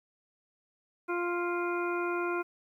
harmonic tone, 349.2 Hz, F4, in tune, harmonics 1 / 2 / 3 / 4 / 6 / 7, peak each -31 / -40 / -37 / -36 / -47 / -42 dBFS, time 1.08-2.43 s, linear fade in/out 20 ms, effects 11-bit

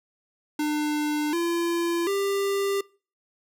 square tone with pitch steps, 299.9 / 340.6 / 396.7 Hz, D4 / F4 / G4, +36 / -43 / +21 cents, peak -24 dBFS, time 0.59-2.81 s, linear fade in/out 5 ms, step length 740 ms, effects noise-tail reverb RT60 0.4 s tail -24 dB re dry

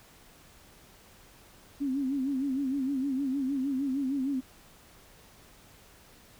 sine tone with vibrato, 270.7 Hz, C#4, 41 cents flat, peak -27 dBFS, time 1.8-4.41 s, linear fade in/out 20 ms, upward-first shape sine, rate 6.5 Hz, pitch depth 95 cents each way, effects pink hiss -56 dBFS RMS until 6.39 s

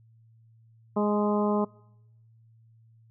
harmonic tone with a mistuned harmonic, 207.7 Hz, G#3, in tune, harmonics 1 / 2 / 3 / 4 / 5 / 6, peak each -25 / -28 / -31 / -34 / -33 / -40 dBFS, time 0.96-1.65 s, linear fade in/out 10 ms, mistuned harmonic 4, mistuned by +16 cents, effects noise-tail reverb RT60 0.9 s tail -25 dB re dry + added 113 Hz sine -55 dBFS peak until 3.1 s

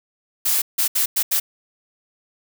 blue noise bursts at uneven times, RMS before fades -19 dBFS, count 5, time 0.45-0.62 / 0.78-0.88 / 0.95-1.06 / 1.16-1.23 / 1.31-1.4 s, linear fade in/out 10 ms, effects none

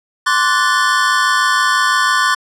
square chord, D dominant seventh, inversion third, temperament equal with one note detuned, 1046.5 / 1152.5 / 1480 / 1760 Hz, C6 / D6 / F#6 / A6, 0 / -33 / 0 / 0 cents, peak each -18 dBFS, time 0.26-2.35 s, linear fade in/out 10 ms, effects low-pass 8000 Hz 12 dB/octave

